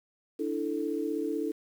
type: chord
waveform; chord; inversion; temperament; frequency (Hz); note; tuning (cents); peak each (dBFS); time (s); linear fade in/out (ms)
sine; D suspended second; none; equal; 293.7 / 329.6 / 440; D4 / E4 / A4; 0 / 0 / 0; -33; 0.39-1.52; 10
effects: 9-bit